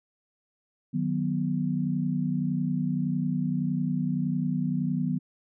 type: chord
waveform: sine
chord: B major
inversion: first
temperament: just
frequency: 154.34 / 185.21 / 246.9 Hz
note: D#3 / F#3 / B3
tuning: -14 / +2 / 0 cents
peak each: -29 dBFS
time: 0.93-5.19 s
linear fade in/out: 20 ms
effects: none